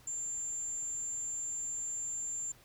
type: tone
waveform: sine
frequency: 7280 Hz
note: A#8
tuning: 42 cents flat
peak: -35 dBFS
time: 0.07-2.52 s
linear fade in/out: 5 ms
effects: added 120 Hz sine -68 dBFS peak until 2.64 s + pink hiss -61 dBFS RMS until 2.64 s